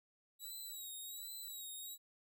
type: tone with vibrato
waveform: 5% pulse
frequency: 3870 Hz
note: B7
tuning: 36 cents flat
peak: -39 dBFS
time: 0.39-1.98 s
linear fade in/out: 50 ms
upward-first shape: sine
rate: 1.3 Hz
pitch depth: 67 cents each way
effects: none